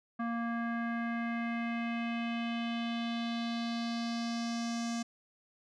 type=tone with low-pass filter sweep; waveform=square; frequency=233.1 Hz; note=A#3; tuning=in tune; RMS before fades=-35 dBFS; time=0.19-5.03 s; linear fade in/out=10 ms; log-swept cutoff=1400 to 6500 Hz; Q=2.9; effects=none